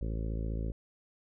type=harmonic tone; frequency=55 Hz; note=A1; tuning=in tune; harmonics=1 / 2 / 3 / 4 / 5 / 6 / 7 / 8 / 9 / 10; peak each=-33 / -39 / -43 / -45 / -47 / -49 / -50 / -51 / -52 / -53 dBFS; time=0.01-0.72 s; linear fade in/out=5 ms; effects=none